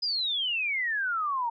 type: exponential sweep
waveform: sine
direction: down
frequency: 5040 to 907 Hz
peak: -26 dBFS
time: 0.02-1.5 s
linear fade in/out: 10 ms
effects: none